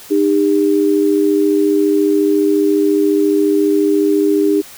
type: tone pair together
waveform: sine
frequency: 306.1 / 400.5 Hz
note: D#4 / G4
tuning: -28 / +37 cents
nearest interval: perfect fourth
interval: 465 cents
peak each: -13 dBFS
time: 0.1-4.62 s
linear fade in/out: 20 ms
effects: white hiss -37 dBFS RMS until 4.77 s